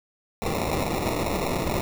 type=noise with sample-and-hold; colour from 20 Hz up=white; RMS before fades=-26 dBFS; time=0.42-1.81 s; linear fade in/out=0 ms; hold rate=1575 Hz; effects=none